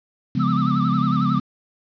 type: chord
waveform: sine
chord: C# dominant seventh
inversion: none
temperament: equal with one note detuned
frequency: 138.59 / 174.61 / 207.7 / 249.8 Hz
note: C#3 / E#3 / G#3 / B3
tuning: 0 / 0 / 0 / +20 cents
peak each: -23 dBFS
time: 0.35-1.4 s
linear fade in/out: 5 ms
type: tone with vibrato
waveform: triangle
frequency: 1244.5 Hz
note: D#6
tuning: in tune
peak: -22 dBFS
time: 0.39-1.4 s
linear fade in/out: 20 ms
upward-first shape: sine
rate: 11 Hz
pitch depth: 110 cents each way
effects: resampled to 11025 Hz + 7-bit